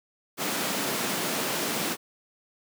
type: high-pass noise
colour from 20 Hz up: pink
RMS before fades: -29 dBFS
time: 0.37-1.97 s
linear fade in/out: 50 ms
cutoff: 180 Hz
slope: 24 dB/octave
effects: none